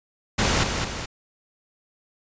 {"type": "noise with echo", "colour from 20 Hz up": "pink", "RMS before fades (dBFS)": -21, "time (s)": [0.38, 0.64], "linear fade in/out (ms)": 10, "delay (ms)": 210, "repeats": 2, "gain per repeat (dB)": -5, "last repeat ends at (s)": 1.06, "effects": ["resampled to 16000 Hz"]}